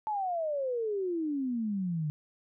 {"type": "exponential sweep", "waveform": "sine", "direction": "down", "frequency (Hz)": [880, 146.83], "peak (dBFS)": -29, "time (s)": [0.07, 2.1], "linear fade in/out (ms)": 0, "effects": []}